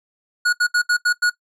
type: tone bursts at uneven times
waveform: square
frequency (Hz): 1452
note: F#6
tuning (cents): -33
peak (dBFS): -15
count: 6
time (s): 0.45-0.53 / 0.6-0.67 / 0.74-0.82 / 0.89-0.97 / 1.05-1.13 / 1.22-1.3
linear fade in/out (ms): 10
effects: noise-tail reverb RT60 0.1 s tail -18 dB re dry + low-pass 9000 Hz 12 dB/octave